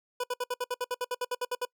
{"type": "tone bursts", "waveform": "25% pulse", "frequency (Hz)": 493.9, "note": "B4", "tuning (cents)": 0, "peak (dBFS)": -25, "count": 15, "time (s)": [0.2, 1.652], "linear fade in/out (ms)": 5, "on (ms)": 38, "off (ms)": 63, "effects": ["noise-tail reverb RT60 0.1 s tail -24 dB re dry"]}